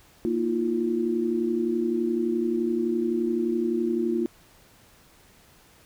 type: chord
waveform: sine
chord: Bb suspended fourth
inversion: none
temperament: equal with one note detuned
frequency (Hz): 233.1 / 317.5 / 349.2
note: Bb3 / Eb4 / F4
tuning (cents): 0 / +35 / 0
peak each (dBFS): -27 / -30 / -25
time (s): 0.25-4.26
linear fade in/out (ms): 0
effects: pink hiss -56 dBFS RMS until 5.85 s